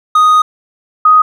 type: tone pair in turn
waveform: triangle / sine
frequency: 1244 / 1250.1 Hz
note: D#6 / D#6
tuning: -1 / +8 cents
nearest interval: unison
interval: 9 cents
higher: second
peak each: -3 dBFS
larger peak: neither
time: 0.15-0.42 / 1.05-1.22 s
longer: first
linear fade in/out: 5 ms
effects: none